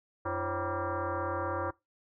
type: tone with frequency modulation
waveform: sine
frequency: 305.9 Hz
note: D#4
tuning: 29 cents flat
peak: -30 dBFS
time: 0.25-1.71 s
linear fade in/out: 10 ms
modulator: 216 Hz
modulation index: 5.1
effects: noise-tail reverb RT60 0.2 s tail -21 dB re dry